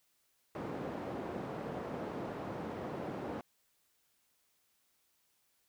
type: band-pass noise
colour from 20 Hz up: white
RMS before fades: -41 dBFS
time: 0.55-3.41 s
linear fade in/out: 0 ms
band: 120 to 590 Hz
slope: 12 dB/octave
effects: white hiss -75 dBFS RMS until 5.68 s